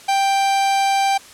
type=tone; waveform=45% pulse; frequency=786 Hz; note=G5; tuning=4 cents sharp; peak=-15 dBFS; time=0.08-1.18 s; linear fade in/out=10 ms; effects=white hiss -42 dBFS RMS until 1.33 s + low-pass 9000 Hz 12 dB/octave